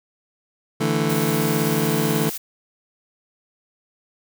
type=chord; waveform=25% pulse; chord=D suspended second; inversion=none; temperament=just; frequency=146.83 / 165.19 / 220.2 Hz; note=D3 / E3 / A3; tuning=0 / +4 / +2 cents; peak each=-20 dBFS; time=0.8-2.3 s; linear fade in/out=10 ms
type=noise with tremolo; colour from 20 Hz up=blue; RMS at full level=-29 dBFS; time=1.09-2.38 s; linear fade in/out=10 ms; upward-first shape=triangle; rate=16 Hz; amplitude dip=25%
effects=none